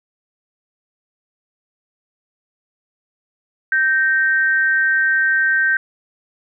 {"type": "tone pair together", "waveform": "sine", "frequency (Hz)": [1557.3, 1852], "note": ["G6", "A#6"], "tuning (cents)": [-12, -12], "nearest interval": "minor third", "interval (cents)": 300, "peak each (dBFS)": [-14, -20], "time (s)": [3.72, 5.77], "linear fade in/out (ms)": 2, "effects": []}